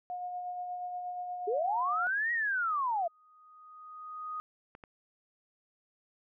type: tone with tremolo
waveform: sine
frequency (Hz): 719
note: F#5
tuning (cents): -50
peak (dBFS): -34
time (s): 0.1-2.07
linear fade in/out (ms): 0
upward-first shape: sine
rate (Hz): 8.4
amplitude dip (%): 30
type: linear two-way sweep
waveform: sine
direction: up then down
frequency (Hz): 392 to 1917 to 650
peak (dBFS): -28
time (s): 1.47-3.08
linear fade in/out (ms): 10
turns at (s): 2.32
type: tone with exponential growth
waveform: sine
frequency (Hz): 1244.5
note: D#6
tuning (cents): 0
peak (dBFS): -34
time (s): 2.6-4.4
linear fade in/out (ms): 0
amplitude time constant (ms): 390
type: clicks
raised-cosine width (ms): 0.5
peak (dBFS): -33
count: 2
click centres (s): 4.751 / 4.838
effects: none

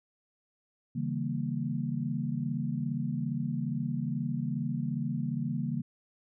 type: chord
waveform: sine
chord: C# diminished seventh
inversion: none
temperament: equal with one note detuned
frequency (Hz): 138.59 / 160.96 / 196 / 233.1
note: C#3 / E3 / G3 / Bb3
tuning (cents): 0 / -41 / 0 / 0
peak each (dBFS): -34 / -35 / -38 / -34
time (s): 0.95-5.82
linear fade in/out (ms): 10
effects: none

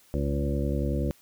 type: harmonic tone with a mistuned harmonic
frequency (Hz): 70.5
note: C#2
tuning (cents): +30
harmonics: 1 / 2 / 3 / 4 / 5 / 7 / 8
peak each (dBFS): -28 / -31 / -33 / -34 / -35 / -36 / -37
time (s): 0.14-1.11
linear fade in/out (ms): 0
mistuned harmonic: 1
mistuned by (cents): -43
effects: white hiss -59 dBFS RMS until 1.21 s

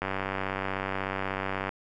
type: click train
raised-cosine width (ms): 0.5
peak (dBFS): -15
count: 162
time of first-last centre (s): 0.02-1.692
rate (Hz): 96.3
effects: none

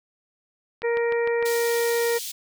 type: click train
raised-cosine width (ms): 0.3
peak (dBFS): -18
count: 5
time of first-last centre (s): 0.82-1.426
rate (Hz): 6.6
type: harmonic tone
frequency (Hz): 468.6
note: A#4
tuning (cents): +9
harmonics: 1 / 2 / 3 / 4 / 5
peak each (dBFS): -21 / -33 / -39 / -31 / -37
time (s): 0.83-2.19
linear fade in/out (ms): 20
type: high-pass noise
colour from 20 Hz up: pink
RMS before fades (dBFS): -33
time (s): 1.45-2.32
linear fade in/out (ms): 10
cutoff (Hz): 3400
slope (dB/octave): 24
effects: none

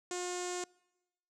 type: tone with low-pass filter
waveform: sawtooth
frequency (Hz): 358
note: F4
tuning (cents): +43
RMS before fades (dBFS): -38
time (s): 0.11-0.64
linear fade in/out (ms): 2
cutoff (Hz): 7300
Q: 5.4
effects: noise-tail reverb RT60 1.0 s tail -26 dB re dry

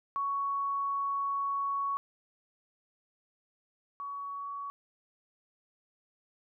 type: tone pair in turn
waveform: sine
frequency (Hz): 1115 / 1124.7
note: C#6 / C#6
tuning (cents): +10 / +25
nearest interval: unison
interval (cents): 15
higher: second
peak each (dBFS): -29 / -36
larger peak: first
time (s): 0.16-1.97 / 4-4.7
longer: first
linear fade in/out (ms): 0
effects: none

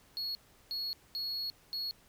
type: tone bursts at uneven times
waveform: triangle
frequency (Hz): 4337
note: C#8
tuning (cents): -39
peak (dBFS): -33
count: 4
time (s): 0.17-0.35 / 0.71-0.93 / 1.15-1.5 / 1.73-1.91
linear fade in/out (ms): 0
effects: pink hiss -63 dBFS RMS until 2.08 s

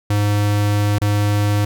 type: tone with dropouts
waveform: square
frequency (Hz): 103.3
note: G#2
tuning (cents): -9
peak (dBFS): -15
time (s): 0.1-1.65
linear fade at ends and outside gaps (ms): 5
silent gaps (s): 0.985-1.015
effects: none

